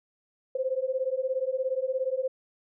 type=beating tone pair; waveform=sine; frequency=513 / 530 Hz; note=C5 / C5; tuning=-34 / +22 cents; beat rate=17 Hz; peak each=-29 dBFS; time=0.55-2.28 s; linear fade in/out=5 ms; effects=none